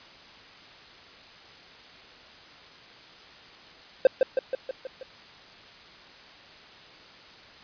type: tone with echo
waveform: triangle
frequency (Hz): 523.3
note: C5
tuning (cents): 0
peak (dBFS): -10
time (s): 4.05-4.07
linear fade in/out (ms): 2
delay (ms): 160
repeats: 6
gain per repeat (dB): -4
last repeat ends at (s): 5.03
effects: white hiss -49 dBFS RMS until 7.63 s + resampled to 11025 Hz